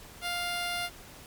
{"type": "tone", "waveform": "10% pulse", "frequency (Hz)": 701, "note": "F5", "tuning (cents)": 6, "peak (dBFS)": -22, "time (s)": [0.21, 0.9], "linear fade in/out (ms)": 50, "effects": ["pink hiss -49 dBFS RMS until 1.26 s", "MP3 96 kbps"]}